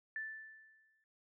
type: tone with exponential decay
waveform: sine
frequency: 1760 Hz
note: A6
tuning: in tune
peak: -37 dBFS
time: 0.16-1.04 s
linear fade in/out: 1 ms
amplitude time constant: 190 ms
effects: none